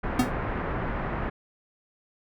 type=low-pass noise; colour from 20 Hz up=pink; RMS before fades=-30 dBFS; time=0.03-1.3 s; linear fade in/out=10 ms; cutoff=1900 Hz; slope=24 dB/octave
type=tone with exponential decay; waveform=square; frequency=250 Hz; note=B3; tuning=21 cents sharp; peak=-17 dBFS; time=0.19-0.32 s; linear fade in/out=5 ms; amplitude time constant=28 ms
effects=none